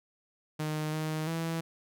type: tone with pitch steps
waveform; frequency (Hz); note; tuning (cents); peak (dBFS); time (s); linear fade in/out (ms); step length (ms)
sawtooth; 153.9 / 156.1 / 164.4; D#3 / D#3 / E3; -19 / +6 / -4; -27; 0.59-1.61; 10; 340
effects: none

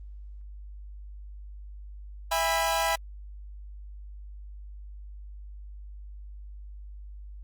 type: chord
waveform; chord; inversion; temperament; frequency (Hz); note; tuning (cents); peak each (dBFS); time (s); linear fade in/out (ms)
sawtooth; E major; none; equal with one note detuned; 659.3 / 812.6 / 987.8; E5 / G#5 / B5; 0 / -38 / 0; -25; 2.31-2.96; 10
effects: added 50 Hz sine -40 dBFS peak until 7.43 s + Opus 24 kbps

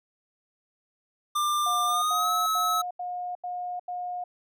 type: tone with pitch glide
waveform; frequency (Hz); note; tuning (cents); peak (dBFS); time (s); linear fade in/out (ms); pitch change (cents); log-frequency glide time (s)
square; 1192 to 1292.4; D6 to E6; +25 to -35; -24; 1.35-2.82; 10; +140; 1.85-2.31
type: tone bursts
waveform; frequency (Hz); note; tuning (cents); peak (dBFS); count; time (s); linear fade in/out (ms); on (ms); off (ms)
sine; 717; F5; +45; -30; 6; 1.66-4.24; 5; 360; 84
effects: none

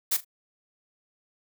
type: noise with echo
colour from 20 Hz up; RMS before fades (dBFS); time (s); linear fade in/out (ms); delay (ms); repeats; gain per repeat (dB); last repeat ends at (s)
blue; -24; 0.11-0.17; 10; 39; 2; -15; 0.248
effects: none

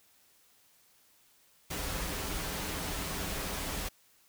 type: noise with comb filter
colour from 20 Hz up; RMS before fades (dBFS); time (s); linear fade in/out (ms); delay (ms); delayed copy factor
pink; -36; 1.7-3.89; 10; 8.6; -0.55
effects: white hiss -65 dBFS RMS until 4.28 s

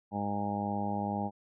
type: harmonic tone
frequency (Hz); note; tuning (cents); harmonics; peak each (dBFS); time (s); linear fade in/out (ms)
102; G#2; -31; 1 / 2 / 3 / 4 / 5 / 6 / 7 / 8 / 9; -40 / -34 / -42 / -46 / -45 / -42 / -44 / -35 / -45; 0.11-1.31; 50
effects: none

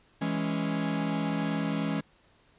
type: chord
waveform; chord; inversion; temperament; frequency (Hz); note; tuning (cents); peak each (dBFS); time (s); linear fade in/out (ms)
45% pulse; C# minor; first; equal; 164.81 / 207.7 / 277.2; E3 / G#3 / C#4; 0 / 0 / 0; -32; 0.21-2.01; 10
effects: pink hiss -63 dBFS RMS until 2.58 s + resampled to 8000 Hz

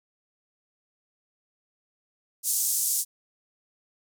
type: band-pass noise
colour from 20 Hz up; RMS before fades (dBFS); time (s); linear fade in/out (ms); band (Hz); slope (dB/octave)
pink; -26; 2.43-3.05; 50; 6600 to 14000; 24
effects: none

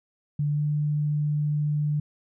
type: tone with pitch glide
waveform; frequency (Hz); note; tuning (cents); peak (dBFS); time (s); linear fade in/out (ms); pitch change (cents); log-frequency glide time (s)
sine; 146.83 to 148.79; D3 to D3; 0 to +23; -22; 0.39-2; 5; +23; 0.5-0.62
effects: none

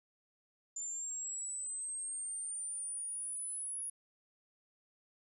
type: linear sweep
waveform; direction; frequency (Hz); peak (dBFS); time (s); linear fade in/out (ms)
sine; up; 7120 to 10460; -38; 0.76-3.9; 5
effects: none

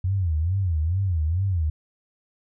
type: tone with vibrato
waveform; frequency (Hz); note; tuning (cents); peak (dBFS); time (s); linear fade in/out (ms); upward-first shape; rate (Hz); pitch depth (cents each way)
sine; 87; F2; -6; -20; 0.04-1.7; 5; sine; 2.3; 220
effects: none

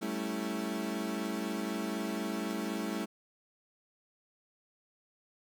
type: chord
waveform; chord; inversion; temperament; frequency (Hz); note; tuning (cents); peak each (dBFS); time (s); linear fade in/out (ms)
35% pulse; A dominant seventh; third; equal; 196 / 220 / 277.2 / 329.6; G3 / A3 / C#4 / E4; 0 / 0 / 0 / 0; -37 / -36 / -40 / -37; 0.01-3.06; 20
effects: none

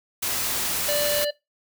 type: noise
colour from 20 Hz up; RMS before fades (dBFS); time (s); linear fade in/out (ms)
white; -26; 0.22-1.25; 10
type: harmonic tone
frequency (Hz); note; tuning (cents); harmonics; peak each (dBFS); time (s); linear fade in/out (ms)
587; D5; -1; 1 / 3 / 5 / 7 / 8; -23 / -35 / -34 / -34 / -42; 0.88-1.31; 10
effects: noise-tail reverb RT60 0.2 s tail -20 dB re dry

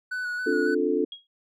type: tone with vibrato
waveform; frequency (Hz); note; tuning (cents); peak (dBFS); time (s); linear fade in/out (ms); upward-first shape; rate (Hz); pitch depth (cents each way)
triangle; 1480; F#6; 0; -26; 0.11-0.75; 10; square; 3.6; 19
type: chord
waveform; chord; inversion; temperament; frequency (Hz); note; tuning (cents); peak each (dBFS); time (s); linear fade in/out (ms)
sine; D minor seventh; third; just; 264.3 / 293.7 / 352.4 / 440.5; C4 / D4 / F4 / A4; +18 / 0 / +16 / +2; -30 / -27 / -27 / -25; 0.46-1.05; 10
type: tone with exponential decay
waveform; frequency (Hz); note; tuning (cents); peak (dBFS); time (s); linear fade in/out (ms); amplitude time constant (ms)
sine; 3292; G#7; -16; -32; 1.12-1.27; 2; 31
effects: none

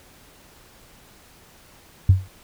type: tone with exponential decay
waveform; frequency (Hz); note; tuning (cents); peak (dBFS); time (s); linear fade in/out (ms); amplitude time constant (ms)
sine; 94; F#2; +28; -6; 2.09-2.28; 5; 41
effects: tanh soft clip ceiling -3 dBFS + pink hiss -51 dBFS RMS until 2.43 s

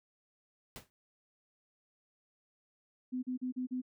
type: noise with exponential decay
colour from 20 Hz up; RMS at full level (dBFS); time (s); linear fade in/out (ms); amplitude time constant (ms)
pink; -43; 0.76-0.9; 0; 29
type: tone bursts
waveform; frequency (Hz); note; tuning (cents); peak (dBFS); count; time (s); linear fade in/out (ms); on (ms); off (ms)
sine; 253.4; B3; +45; -33; 5; 3.12-3.818; 20; 110; 37
effects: none

